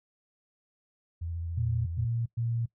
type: tone with vibrato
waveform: sine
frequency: 84.1 Hz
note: E2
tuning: 35 cents sharp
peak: -32 dBFS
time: 1.21-2.06 s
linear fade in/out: 10 ms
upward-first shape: sine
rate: 14 Hz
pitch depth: 32 cents each way
type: tone bursts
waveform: sine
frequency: 116.54 Hz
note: A#2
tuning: in tune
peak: -27 dBFS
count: 3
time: 1.57-2.66 s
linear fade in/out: 10 ms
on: 290 ms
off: 110 ms
effects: noise-tail reverb RT60 0.1 s tail -20 dB re dry